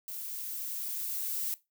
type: noise with level ramp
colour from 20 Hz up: violet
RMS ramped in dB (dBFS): -40 to -33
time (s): 0.08-1.54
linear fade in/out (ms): 0
effects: noise-tail reverb RT60 0.2 s tail -17 dB re dry

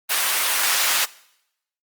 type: high-pass noise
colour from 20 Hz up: pink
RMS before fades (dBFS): -20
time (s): 0.09-1.06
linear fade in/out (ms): 20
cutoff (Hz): 1300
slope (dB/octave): 12
effects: noise-tail reverb RT60 0.8 s tail -21 dB re dry + Opus 32 kbps

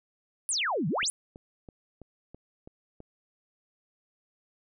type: exponential two-way sweep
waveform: sine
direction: down then up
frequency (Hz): 10548 to 138.59 to 10548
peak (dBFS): -26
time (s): 0.49-1.1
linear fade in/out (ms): 0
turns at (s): 0.88
type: click train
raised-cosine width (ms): 2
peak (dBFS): -32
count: 7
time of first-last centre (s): 1.03-3.004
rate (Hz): 3.04
effects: none

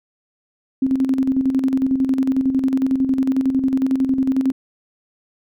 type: tone with tremolo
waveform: sine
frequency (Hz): 264.9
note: C4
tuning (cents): +22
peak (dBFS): -13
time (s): 0.82-4.52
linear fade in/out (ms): 5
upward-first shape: square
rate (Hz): 11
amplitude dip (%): 55
effects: none

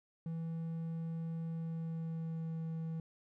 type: tone with pitch glide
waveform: triangle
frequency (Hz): 164.2 to 162.31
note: E3 to E3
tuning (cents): -6 to -27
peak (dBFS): -35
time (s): 0.26-3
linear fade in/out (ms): 2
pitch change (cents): -21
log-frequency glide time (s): 1.46-2.65
effects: none

